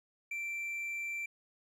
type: tone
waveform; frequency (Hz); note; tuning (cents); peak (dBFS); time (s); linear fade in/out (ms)
triangle; 2347; D7; -2; -34; 0.31-1.26; 5
effects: none